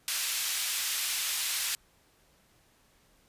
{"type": "high-pass noise", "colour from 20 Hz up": "pink", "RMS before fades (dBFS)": -31, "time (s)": [0.08, 1.75], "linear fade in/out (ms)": 0, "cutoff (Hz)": 2600, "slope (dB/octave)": 12, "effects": ["pink hiss -65 dBFS RMS until 3.28 s", "resampled to 32000 Hz"]}